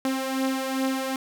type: beating tone pair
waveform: sawtooth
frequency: 264.1 / 266.6 Hz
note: C4 / C4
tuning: +16 / +33 cents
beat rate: 2.5 Hz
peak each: -22 / -26 dBFS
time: 0.05-1.16 s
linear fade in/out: 2 ms
effects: none